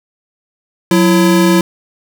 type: tone pair together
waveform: square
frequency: 183.14 / 335.3 Hz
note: F#3 / E4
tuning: -17 / +30 cents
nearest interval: minor seventh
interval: 1047 cents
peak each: -11 dBFS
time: 0.91-1.61 s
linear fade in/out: 2 ms
effects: none